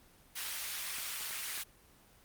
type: high-pass noise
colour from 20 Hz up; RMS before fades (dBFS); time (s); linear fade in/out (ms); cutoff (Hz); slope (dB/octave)
pink; -39; 0.35-1.64; 20; 1900; 12
type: clicks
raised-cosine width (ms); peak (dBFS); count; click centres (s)
0.5; -35; 4; 0.984 / 1.21 / 1.309 / 1.577
effects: pink hiss -62 dBFS RMS until 2.24 s + Opus 24 kbps